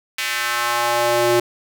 square tone with high-pass filter sweep, 119.2 Hz, A#2, 39 cents sharp, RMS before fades -19 dBFS, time 0.18-1.4 s, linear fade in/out 5 ms, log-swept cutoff 2300 to 360 Hz, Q 1.7, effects none

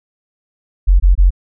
sine tone bursts, 45.23 Hz, F#1, 39 cents flat, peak -5 dBFS, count 3, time 0.87-1.306 s, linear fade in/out 20 ms, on 130 ms, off 23 ms, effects none

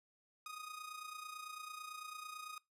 sawtooth tone with amplitude modulation, 1244.5 Hz, D#6, in tune, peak -40 dBFS, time 0.46-2.58 s, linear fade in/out 2 ms, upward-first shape sine, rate 29 Hz, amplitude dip 65%, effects noise-tail reverb RT60 0.2 s tail -23 dB re dry + resampled to 32000 Hz

